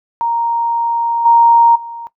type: tone with level steps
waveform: sine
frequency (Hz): 932.3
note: A#5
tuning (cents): 0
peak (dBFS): -13 / -5 / -25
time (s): 0.21-2.07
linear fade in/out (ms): 0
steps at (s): 1.25 / 1.75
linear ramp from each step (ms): 10
effects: noise-tail reverb RT60 0.1 s tail -17 dB re dry